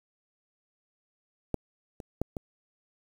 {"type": "clicks", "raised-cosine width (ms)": 2, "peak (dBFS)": [-14, -27, -14, -21], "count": 4, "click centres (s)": [1.543, 2.002, 2.216, 2.368], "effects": ["8-bit"]}